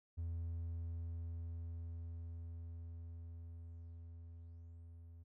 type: tone with level ramp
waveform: triangle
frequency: 83.8 Hz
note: E2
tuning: 29 cents sharp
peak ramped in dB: -36 to -51 dBFS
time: 0.17-5.24 s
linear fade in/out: 20 ms
effects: tanh soft clip ceiling -33 dBFS